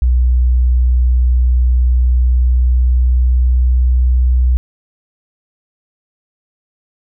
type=tone with pitch glide; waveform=sine; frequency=61.74 to 62.39 Hz; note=B1 to B1; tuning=0 to +18 cents; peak=-8 dBFS; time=0.02-4.57 s; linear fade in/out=0 ms; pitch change=+18 cents; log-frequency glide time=1.97-4.1 s; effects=none